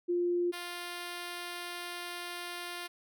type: tone pair in turn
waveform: sine / 5% pulse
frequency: 350.6 / 350.6 Hz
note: F4 / F4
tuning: +7 / +7 cents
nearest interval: unison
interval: 0 cents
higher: neither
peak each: -27 dBFS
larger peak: neither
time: 0.08-0.52 / 0.52-2.88 s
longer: second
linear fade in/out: 20 ms
effects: none